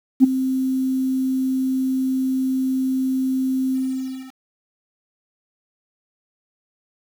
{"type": "tone with ADSR envelope", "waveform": "sine", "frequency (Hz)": 261.6, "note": "C4", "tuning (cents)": 0, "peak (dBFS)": -4, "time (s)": [0.2, 4.34], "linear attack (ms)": 37, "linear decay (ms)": 15, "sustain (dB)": -14, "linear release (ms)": 600, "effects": ["tanh soft clip ceiling -2 dBFS", "7-bit"]}